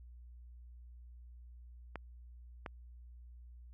clicks, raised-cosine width 0.5 ms, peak -26 dBFS, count 2, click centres 1.957 / 2.662 s, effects added 60 Hz sine -51 dBFS peak until 3.73 s

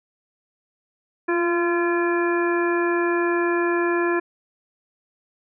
harmonic tone with a mistuned harmonic, 342.8 Hz, F4, 32 cents flat, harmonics 1 / 2 / 3 / 4 / 5 / 7, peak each -20 / -31 / -28 / -32 / -27 / -35 dBFS, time 1.28-4.2 s, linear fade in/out 10 ms, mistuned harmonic 1, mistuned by +20 cents, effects none

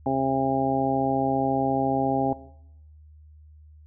harmonic tone, 134.4 Hz, C3, 47 cents sharp, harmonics 1 / 2 / 3 / 4 / 5 / 6, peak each -32 / -26 / -31 / -31 / -30 / -27 dBFS, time 0.06-2.33 s, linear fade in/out 2 ms, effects noise-tail reverb RT60 0.8 s tail -18 dB re dry + added 76 Hz sine -47 dBFS peak until 3.86 s

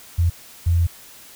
sine tone bursts at uneven times, 85.3 Hz, F2, 40 cents flat, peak -14 dBFS, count 2, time 0.18-0.3 / 0.66-0.87 s, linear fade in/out 10 ms, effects white hiss -44 dBFS RMS until 1.35 s

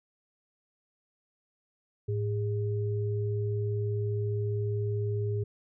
sine tone pair together, 107.4 / 407 Hz, A2 / G#4, -41 / -35 cents, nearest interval octave + major seventh, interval 2306 cents, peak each -28 / -34 dBFS, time 2.08-5.44 s, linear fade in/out 10 ms, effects none

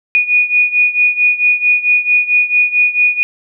sine beating tone pair, 2460 / 2464.5 Hz, D#7 / D#7, -20 / -17 cents, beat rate 4.5 Hz, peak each -11 / -14 dBFS, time 0.15-3.23 s, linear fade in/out 0 ms, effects none

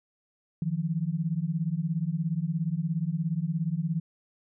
sine beating tone pair, 155.56 / 172.56 Hz, D#3 / F3, 0 / -20 cents, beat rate 17 Hz, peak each -29 dBFS, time 0.62-4 s, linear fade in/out 2 ms, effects none

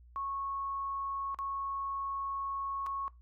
sine tone with dropouts, 1100 Hz, C#6, 14 cents flat, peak -34 dBFS, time 0.16-3.08 s, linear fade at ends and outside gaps 0 ms, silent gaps 1.345-1.388 / 2.863-2.867 s, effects noise-tail reverb RT60 0.2 s tail -21 dB re dry + added 60 Hz sine -54 dBFS peak until 3.21 s

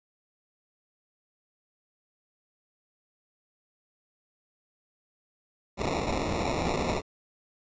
violet noise with sample-and-hold, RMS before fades -29 dBFS, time 5.77-7.02 s, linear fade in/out 50 ms, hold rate 1575 Hz, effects resampled to 16000 Hz

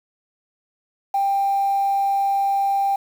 sine tone, 791 Hz, G5, 15 cents sharp, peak -16 dBFS, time 1.14-2.96 s, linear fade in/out 5 ms, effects tanh soft clip ceiling -13 dBFS + 7-bit

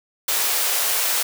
white high-pass noise, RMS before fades -21 dBFS, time 0.28-1.23 s, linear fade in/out 5 ms, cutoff 420 Hz, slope 24 dB/octave, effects none

